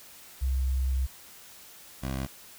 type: tone pair in turn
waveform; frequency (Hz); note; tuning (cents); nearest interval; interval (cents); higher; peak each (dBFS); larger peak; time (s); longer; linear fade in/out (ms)
sine / 15% pulse; 65.41 / 66.25; C2 / C2; 0 / +22; unison; 22; second; -24; neither; 0.41-1.07 / 2.02-2.27; first; 20
effects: white hiss -50 dBFS RMS until 2.58 s